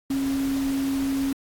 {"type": "tone in noise", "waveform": "sine", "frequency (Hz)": 272.1, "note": "C#4", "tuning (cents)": -32, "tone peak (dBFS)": -22, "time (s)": [0.1, 1.33], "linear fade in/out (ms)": 5, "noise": "pink", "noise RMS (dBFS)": -37, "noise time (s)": [0.1, 1.33], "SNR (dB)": 12, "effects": ["AAC 64 kbps"]}